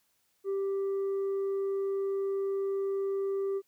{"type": "tone with tanh clipping", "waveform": "triangle", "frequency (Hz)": 392, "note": "G4", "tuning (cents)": 0, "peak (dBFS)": -29, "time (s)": [0.44, 3.62], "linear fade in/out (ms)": 50, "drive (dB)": 7, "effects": ["white hiss -73 dBFS RMS until 3.67 s"]}